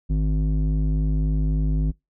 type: tone with low-pass filter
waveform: square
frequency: 51.8 Hz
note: G#1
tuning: 4 cents flat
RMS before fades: -21 dBFS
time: 0.09-1.92 s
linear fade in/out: 20 ms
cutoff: 210 Hz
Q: 1.9
effects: noise-tail reverb RT60 0.2 s tail -25 dB re dry